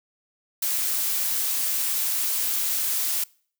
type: noise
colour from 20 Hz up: blue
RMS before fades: -25 dBFS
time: 0.62-3.24 s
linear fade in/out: 5 ms
effects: noise-tail reverb RT60 0.5 s tail -25 dB re dry